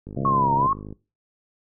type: click train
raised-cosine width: 3 ms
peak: -24 dBFS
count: 45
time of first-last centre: 0.07-0.926 s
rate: 51.4 Hz
type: harmonic tone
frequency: 68 Hz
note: C#2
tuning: 33 cents flat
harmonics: 2 / 3 / 4 / 5 / 6 / 7 / 8 / 9 / 10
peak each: -27 / -31 / -33 / -35 / -37 / -38 / -39 / -40 / -41 dBFS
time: 0.16-0.67 s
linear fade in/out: 10 ms
type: linear two-way sweep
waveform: sine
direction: down then up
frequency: 1108.7 to 912 to 1108.7 Hz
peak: -18 dBFS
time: 0.25-0.73 s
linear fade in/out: 2 ms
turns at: 0.54 s
effects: noise-tail reverb RT60 0.3 s tail -21 dB re dry